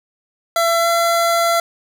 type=tone with pitch glide; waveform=25% pulse; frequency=673 to 678.1 Hz; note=E5 to E5; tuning=+36 to +49 cents; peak=-10 dBFS; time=0.56-1.6 s; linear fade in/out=2 ms; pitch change=+13 cents; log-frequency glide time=0.78-0.87 s; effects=none